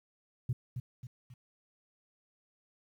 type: tone with echo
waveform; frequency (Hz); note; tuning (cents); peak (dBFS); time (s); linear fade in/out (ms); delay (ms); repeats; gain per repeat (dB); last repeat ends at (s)
sine; 123.47; B2; 0; -27; 0.49-0.53; 5; 270; 3; -7; 1.34
effects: tanh soft clip ceiling -25 dBFS + 11-bit